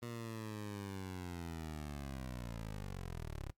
15% pulse linear sweep, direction down, 120 to 32.7 Hz, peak -36 dBFS, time 0.02-3.51 s, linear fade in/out 10 ms, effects noise-tail reverb RT60 0.1 s tail -18 dB re dry + MP3 96 kbps

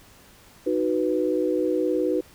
sine chord, B major, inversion first, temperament equal, 311.1 / 370 / 493.9 Hz, D#4 / F#4 / B4, 0 / 0 / 0 cents, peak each -25 dBFS, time 0.66-2.21 s, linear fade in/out 10 ms, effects pink hiss -52 dBFS RMS until 2.34 s

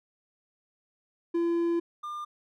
triangle tone pair in turn, 339.5 / 1200.1 Hz, F4 / D6, -49 / +37 cents, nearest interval octave + minor seventh, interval 2186 cents, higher second, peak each -22 / -32 dBFS, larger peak first, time 1.34-1.8 / 2.03-2.25 s, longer first, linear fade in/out 10 ms, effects none

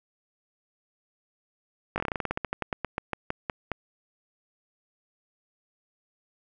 slowing click train, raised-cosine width 0.5 ms, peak -13 dBFS, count 22, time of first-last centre 1.96-3.717 s, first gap 19 ms, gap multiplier 1.13, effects none

